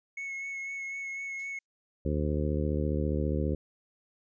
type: tone with vibrato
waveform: triangle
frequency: 2192 Hz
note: C#7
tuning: 20 cents flat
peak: -33 dBFS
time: 0.17-1.59 s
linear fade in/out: 5 ms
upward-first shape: sine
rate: 4 Hz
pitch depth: 18 cents each way
type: noise with exponential decay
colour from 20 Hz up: violet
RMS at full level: -47 dBFS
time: 1.39-1.66 s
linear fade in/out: 5 ms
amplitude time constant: 58 ms
type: harmonic tone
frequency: 74.8 Hz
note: D2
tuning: 32 cents sharp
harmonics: 1 / 2 / 3 / 4 / 5 / 6 / 7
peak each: -30 / -33 / -35 / -36 / -37 / -38 / -38 dBFS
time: 2.05-3.55 s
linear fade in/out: 5 ms
effects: resampled to 16000 Hz